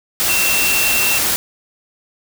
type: tone in noise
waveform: sine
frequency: 2700 Hz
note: E7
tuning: 41 cents sharp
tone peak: -17 dBFS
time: 0.29-1.18 s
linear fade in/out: 0 ms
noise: white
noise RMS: -17 dBFS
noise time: 0.2-1.36 s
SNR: -3 dB
effects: none